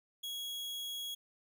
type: tone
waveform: 40% pulse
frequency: 3322 Hz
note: G#7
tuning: in tune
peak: -38 dBFS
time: 0.23-1.15 s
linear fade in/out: 10 ms
effects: none